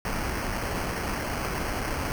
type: noise with sample-and-hold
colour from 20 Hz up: pink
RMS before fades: -30 dBFS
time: 0.05-2.12 s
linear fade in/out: 0 ms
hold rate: 3675 Hz
effects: none